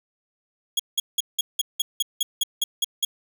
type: tone bursts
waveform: sawtooth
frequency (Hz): 3322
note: G#7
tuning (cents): 0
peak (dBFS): -16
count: 12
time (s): 0.77-3.05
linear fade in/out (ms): 5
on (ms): 25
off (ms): 180
effects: 9-bit